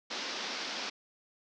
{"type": "band-pass noise", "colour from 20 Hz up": "white", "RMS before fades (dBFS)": -38, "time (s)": [0.1, 0.9], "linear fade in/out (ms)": 10, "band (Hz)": [200, 5600], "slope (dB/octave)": 48, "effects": []}